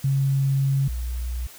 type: tone pair in turn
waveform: sine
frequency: 136.5 / 60.68 Hz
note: C#3 / B1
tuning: -26 / -30 cents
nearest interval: octave + major second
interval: 1404 cents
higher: first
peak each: -18 / -25 dBFS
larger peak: first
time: 0.04-0.88 / 0.88-1.47 s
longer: first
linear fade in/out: 5 ms
effects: white hiss -45 dBFS RMS until 1.58 s